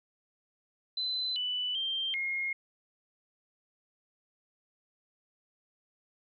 sine tone with pitch steps, 4034 / 2980 / 3160 / 2146 Hz, B7 / F#7 / G7 / C7, +36 / +12 / +13 / +43 cents, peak -30 dBFS, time 0.97-2.53 s, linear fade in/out 5 ms, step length 390 ms, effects none

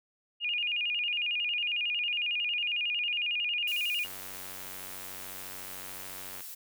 sine tone with vibrato, 2637 Hz, E7, in tune, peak -28 dBFS, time 0.4-4.07 s, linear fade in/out 50 ms, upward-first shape square, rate 11 Hz, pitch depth 130 cents each way
blue noise, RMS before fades -43 dBFS, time 3.67-6.55 s, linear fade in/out 10 ms
click train, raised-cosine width 0.3 ms, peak -29 dBFS, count 222, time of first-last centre 4.05-6.406 s, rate 93.8 Hz
effects none

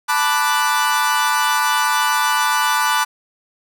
40% pulse chord, B minor seventh, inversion third, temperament equal, 880 / 987.8 / 1174.7 / 1480 Hz, A5 / B5 / D6 / F#6, 0 / 0 / 0 / 0 cents, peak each -20 dBFS, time 0.08-3.05 s, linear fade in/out 20 ms, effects none

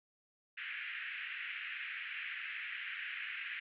pink band-pass noise, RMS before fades -43 dBFS, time 0.57-3.6 s, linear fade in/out 10 ms, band 1600 to 2800 Hz, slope 48 dB/octave, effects none

